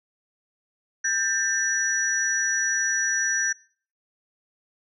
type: tone cluster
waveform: sine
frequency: 1575 / 1797 / 5850 Hz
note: G6 / A6 / F#8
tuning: +8 / +36 / -21 cents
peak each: -26 / -27 / -25 dBFS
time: 1.04-3.53 s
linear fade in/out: 10 ms
effects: noise-tail reverb RT60 0.5 s tail -26 dB re dry